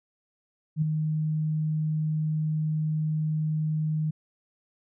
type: tone with ADSR envelope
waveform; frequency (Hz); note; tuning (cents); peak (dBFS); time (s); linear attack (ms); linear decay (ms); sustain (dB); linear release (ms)
sine; 155.1; D#3; -5; -19; 0.76-4.11; 59; 8; -5; 10
effects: none